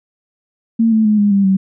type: tone with pitch steps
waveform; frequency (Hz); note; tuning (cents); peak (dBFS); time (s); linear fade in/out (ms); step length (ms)
sine; 227.2 / 219.6 / 212.2 / 205.1 / 198.25 / 191.6; A#3 / A3 / G#3 / G#3 / G3 / G3; -44 / -3 / +38 / -21 / +20 / -39; -9; 0.79-1.57; 10; 130
effects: none